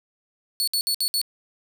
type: tone bursts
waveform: sawtooth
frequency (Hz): 4419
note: C#8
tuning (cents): -6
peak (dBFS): -18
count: 5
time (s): 0.6-1.215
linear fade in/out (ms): 0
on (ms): 75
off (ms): 60
effects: none